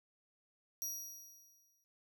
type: tone with exponential decay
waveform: sawtooth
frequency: 5750 Hz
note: F8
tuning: 50 cents sharp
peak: -34 dBFS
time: 0.82-1.84 s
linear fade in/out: 0 ms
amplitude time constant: 220 ms
effects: none